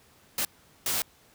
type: noise bursts at uneven times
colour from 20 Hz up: white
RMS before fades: -28 dBFS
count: 2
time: 0.38-0.45 / 0.86-1.02 s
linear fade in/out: 2 ms
effects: pink hiss -59 dBFS RMS until 1.34 s + high-pass 60 Hz 12 dB/octave